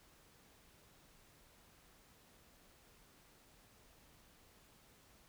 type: silence
effects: pink hiss -66 dBFS RMS until 5.28 s